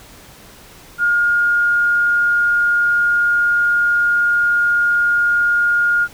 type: tone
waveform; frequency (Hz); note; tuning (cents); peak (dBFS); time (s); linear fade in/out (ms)
sine; 1421; F6; +30; -12; 0.98-6.08; 50
effects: pink hiss -42 dBFS RMS until 6.13 s